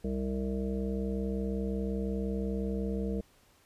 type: harmonic tone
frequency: 65.5 Hz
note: C2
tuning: 2 cents sharp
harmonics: 1 / 3 / 5 / 7 / 9 / 10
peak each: -35 / -33 / -41 / -37 / -47 / -49 dBFS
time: 0.04-3.21 s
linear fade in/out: 5 ms
effects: pink hiss -64 dBFS RMS until 3.65 s + resampled to 32000 Hz